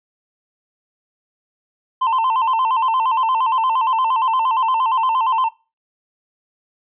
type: tone with vibrato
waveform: triangle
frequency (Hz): 965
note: B5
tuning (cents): -40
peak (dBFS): -13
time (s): 2.01-5.49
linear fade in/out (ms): 10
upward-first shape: square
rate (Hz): 8.6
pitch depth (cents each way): 120
effects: noise-tail reverb RT60 0.3 s tail -20 dB re dry + resampled to 8000 Hz